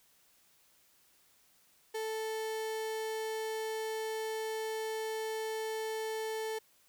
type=tone; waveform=35% pulse; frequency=440 Hz; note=A4; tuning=in tune; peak=-33 dBFS; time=1.94-6.59 s; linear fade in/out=10 ms; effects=white hiss -67 dBFS RMS until 6.88 s